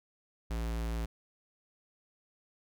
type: tone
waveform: square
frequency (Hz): 56.6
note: A1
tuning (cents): +50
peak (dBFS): -33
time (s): 0.5-1.06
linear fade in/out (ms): 10
effects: none